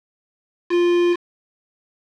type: tone with quantisation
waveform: triangle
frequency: 349.2 Hz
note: F4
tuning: in tune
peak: -12 dBFS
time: 0.69-1.17 s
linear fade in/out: 50 ms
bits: 4
effects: low-pass 3000 Hz 12 dB/octave